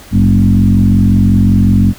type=tone with frequency modulation; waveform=sine; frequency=149.3 Hz; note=D3; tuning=29 cents sharp; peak=-5 dBFS; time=0.11-1.94 s; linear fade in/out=50 ms; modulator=45.5 Hz; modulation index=2.2; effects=pink hiss -36 dBFS RMS until 1.98 s